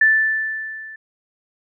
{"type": "tone with level ramp", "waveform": "sine", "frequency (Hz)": 1760, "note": "A6", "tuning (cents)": 0, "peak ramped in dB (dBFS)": [-9, -34], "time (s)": [0.01, 0.96], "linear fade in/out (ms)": 5, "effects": []}